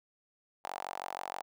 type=tone with high-pass filter; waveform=sawtooth; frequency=46.29 Hz; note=F#1; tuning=2 cents sharp; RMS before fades=-41 dBFS; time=0.64-1.42 s; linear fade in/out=0 ms; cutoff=790 Hz; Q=4.7; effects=none